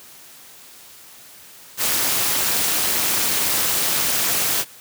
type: noise with amplitude modulation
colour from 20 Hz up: white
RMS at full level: -17 dBFS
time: 1.77-4.65 s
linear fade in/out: 50 ms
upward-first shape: sine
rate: 222 Hz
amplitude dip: 70%
effects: white hiss -44 dBFS RMS until 4.8 s + high-pass 80 Hz 12 dB/octave